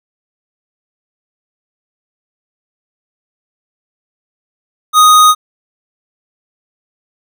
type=tone; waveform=square; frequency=1244.5 Hz; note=D#6; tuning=in tune; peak=-4 dBFS; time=4.93-5.35 s; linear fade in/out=50 ms; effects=none